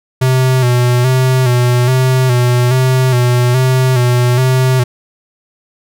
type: tone with vibrato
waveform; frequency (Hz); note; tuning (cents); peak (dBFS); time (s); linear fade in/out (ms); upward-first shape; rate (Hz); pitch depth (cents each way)
square; 126.2; B2; +38; -9; 0.21-4.84; 10; square; 1.2; 45
effects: none